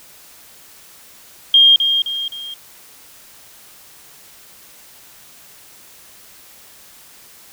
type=tone with echo; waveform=sine; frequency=3219 Hz; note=G7; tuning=45 cents sharp; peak=-6 dBFS; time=1.54-1.76 s; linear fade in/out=2 ms; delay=260 ms; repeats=3; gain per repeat=-7 dB; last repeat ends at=2.54 s; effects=white hiss -44 dBFS RMS until 7.52 s